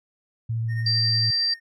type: tone with vibrato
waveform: sine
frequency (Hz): 113.8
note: A#2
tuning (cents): -41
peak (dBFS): -23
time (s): 0.49-1.31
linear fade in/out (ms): 10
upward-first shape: sine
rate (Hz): 15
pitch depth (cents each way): 16
type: tone with tremolo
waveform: triangle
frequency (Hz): 1841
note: A#6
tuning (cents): -22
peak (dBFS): -30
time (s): 0.68-1.6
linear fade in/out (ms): 50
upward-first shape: triangle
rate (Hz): 11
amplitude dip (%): 70
type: tone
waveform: sine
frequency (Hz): 4699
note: D8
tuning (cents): 0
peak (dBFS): -20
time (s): 0.86-1.54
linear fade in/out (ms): 5
effects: none